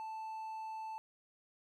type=tone; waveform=triangle; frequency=880 Hz; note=A5; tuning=in tune; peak=-39 dBFS; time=0-0.98 s; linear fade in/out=0 ms; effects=none